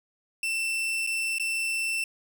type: tone with dropouts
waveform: 40% pulse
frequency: 2679 Hz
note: E7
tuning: 27 cents sharp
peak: -25 dBFS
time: 0.43-2.04 s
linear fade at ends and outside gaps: 2 ms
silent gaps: 1.066-1.072 / 1.384-1.397 s
effects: none